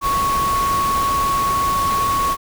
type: tone in noise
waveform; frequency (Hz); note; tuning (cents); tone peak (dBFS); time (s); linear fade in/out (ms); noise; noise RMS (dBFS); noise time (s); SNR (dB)
sine; 1108.7; C#6; 0; -16; 0.01-2.37; 50; pink; -26; 0.01-2.37; +7
effects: none